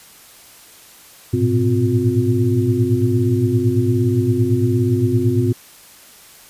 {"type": "tone cluster", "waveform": "sine", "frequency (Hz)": [104.4, 113.8, 121.9, 258.2, 356.8], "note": ["G#2", "A#2", "B2", "C4", "F4"], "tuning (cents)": [10, -41, -22, -23, 37], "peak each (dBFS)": -20, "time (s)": [1.33, 5.53], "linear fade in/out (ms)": 10, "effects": ["white hiss -44 dBFS RMS until 6.49 s", "resampled to 32000 Hz"]}